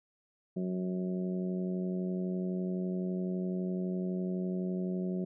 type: harmonic tone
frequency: 91.9 Hz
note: F#2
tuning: 11 cents flat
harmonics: 2 / 3 / 4 / 5 / 6 / 7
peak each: -32 / -47 / -38 / -50 / -48 / -47 dBFS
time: 0.56-5.25 s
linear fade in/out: 10 ms
effects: none